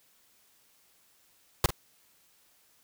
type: noise with echo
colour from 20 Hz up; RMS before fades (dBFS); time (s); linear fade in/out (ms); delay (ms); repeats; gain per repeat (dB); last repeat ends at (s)
pink; -21; 1.64-1.66; 2; 46; 1; -12; 1.706
effects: white hiss -65 dBFS RMS until 2.83 s